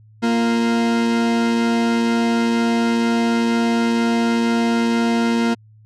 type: tone pair together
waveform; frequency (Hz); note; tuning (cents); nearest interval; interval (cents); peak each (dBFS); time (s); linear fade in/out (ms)
40% pulse; 232.1 / 349.2; A#3 / F4; -7 / 0; perfect fifth; 707; -15 / -25; 0.22-5.55; 20
effects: added 108 Hz sine -45 dBFS peak until 5.85 s + low-pass 6000 Hz 12 dB/octave